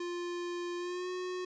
square tone with pitch glide, 350 to 364.7 Hz, F4 to F#4, +4 to -25 cents, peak -36 dBFS, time 0-1.45 s, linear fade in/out 5 ms, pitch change +71 cents, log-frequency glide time 0.77-1.09 s, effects resampled to 16000 Hz

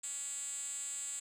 5% pulse tone with band-pass filter, 281.7 Hz, C#4, 28 cents sharp, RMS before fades -41 dBFS, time 0.03-1.2 s, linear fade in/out 10 ms, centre 7700 Hz, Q 9.7, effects none

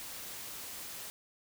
white noise, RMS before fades -44 dBFS, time 0-1.1 s, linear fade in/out 0 ms, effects none

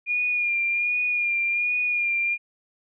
sine tone with vibrato, 2422 Hz, D#7, 47 cents flat, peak -21 dBFS, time 0.06-2.38 s, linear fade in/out 50 ms, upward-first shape sine, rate 1.3 Hz, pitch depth 31 cents each way, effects none

